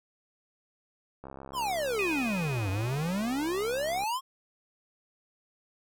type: click train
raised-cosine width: 1 ms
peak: -29 dBFS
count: 190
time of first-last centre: 1.24-4.036 s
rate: 67.6 Hz
type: exponential two-way sweep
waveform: square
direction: down then up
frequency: 1100 to 92.5 to 1100 Hz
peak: -29 dBFS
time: 1.53-4.21 s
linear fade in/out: 50 ms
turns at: 2.7 s
type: tone with exponential decay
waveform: sine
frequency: 2495 Hz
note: D#7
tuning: 4 cents sharp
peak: -28 dBFS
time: 1.99-3.97 s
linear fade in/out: 1 ms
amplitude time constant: 430 ms
effects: none